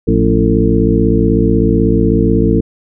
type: harmonic tone with a mistuned harmonic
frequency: 56.1 Hz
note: A1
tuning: 34 cents sharp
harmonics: 1 / 2 / 3 / 4 / 5 / 6 / 8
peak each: -16 / -16 / -16 / -16 / -16 / -16 / -16 dBFS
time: 0.07-2.61 s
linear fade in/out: 10 ms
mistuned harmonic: 3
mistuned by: +98 cents
effects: none